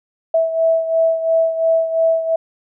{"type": "beating tone pair", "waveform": "sine", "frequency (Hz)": [653, 655.9], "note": ["E5", "E5"], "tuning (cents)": [-17, -9], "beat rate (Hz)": 2.9, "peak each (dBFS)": [-14, -20], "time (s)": [0.34, 2.36], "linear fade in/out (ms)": 5, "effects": []}